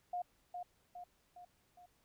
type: tone with echo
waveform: sine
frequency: 713 Hz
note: F5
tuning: 36 cents sharp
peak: -36 dBFS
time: 0.13-0.22 s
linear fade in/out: 5 ms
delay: 410 ms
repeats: 4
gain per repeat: -5 dB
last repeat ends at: 1.86 s
effects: pink hiss -74 dBFS RMS until 2.04 s